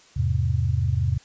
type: chord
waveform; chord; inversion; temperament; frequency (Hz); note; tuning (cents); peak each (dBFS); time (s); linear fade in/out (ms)
sine; E augmented; none; just; 82.41 / 103.01 / 128.76; E2 / G#2 / B#2; 0 / -14 / -27; -24; 0.16-1.18; 10
effects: white hiss -53 dBFS RMS until 1.24 s + resampled to 16000 Hz